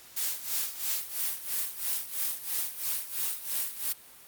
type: noise with tremolo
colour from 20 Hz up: blue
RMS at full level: -29 dBFS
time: 0.16-3.93 s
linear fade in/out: 10 ms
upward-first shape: sine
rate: 3 Hz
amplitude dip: 80%
effects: white hiss -52 dBFS RMS until 4.27 s + Opus 48 kbps